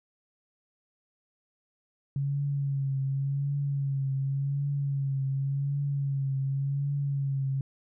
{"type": "tone with vibrato", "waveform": "sine", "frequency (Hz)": 138.59, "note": "C#3", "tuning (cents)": 0, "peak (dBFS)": -26, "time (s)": [2.16, 7.61], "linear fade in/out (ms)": 2, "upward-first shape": "triangle", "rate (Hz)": 0.89, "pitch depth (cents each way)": 48, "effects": []}